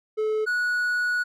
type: tone pair in turn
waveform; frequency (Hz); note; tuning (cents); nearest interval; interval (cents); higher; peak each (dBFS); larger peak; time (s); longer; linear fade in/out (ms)
triangle; 432.2 / 1464.7; A4 / F#6; -31 / -18; octave + major sixth; 2113; second; -20; neither; 0.17-0.46 / 0.46-1.24; second; 20
effects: none